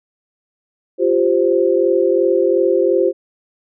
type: chord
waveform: sine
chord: F suspended second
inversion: none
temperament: equal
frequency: 349.2 / 392 / 523.3 Hz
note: F4 / G4 / C5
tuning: 0 / 0 / 0 cents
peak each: -16 dBFS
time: 0.98-3.13 s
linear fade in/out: 50 ms
effects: none